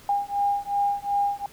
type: beating tone pair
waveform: sine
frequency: 807 / 809.7 Hz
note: G#5 / G#5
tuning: -50 / -44 cents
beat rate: 2.7 Hz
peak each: -25 / -25 dBFS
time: 0.09-1.46 s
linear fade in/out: 2 ms
effects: pink hiss -50 dBFS RMS until 1.52 s